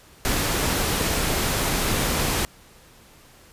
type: noise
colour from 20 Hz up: pink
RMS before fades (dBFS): -23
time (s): 0.25-2.45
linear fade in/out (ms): 0
effects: pink hiss -51 dBFS RMS until 3.52 s + resampled to 32000 Hz